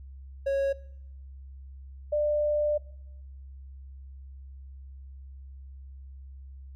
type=tone pair in turn; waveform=triangle / sine; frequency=550 / 595.2 Hz; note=C#5 / D5; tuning=-14 / +23 cents; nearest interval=minor second; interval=137 cents; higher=second; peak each=-22 / -23 dBFS; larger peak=first; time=0.46-0.73 / 2.12-2.78 s; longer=second; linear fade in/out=10 ms; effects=noise-tail reverb RT60 0.8 s tail -21 dB re dry + added 67 Hz sine -42 dBFS peak until 6.75 s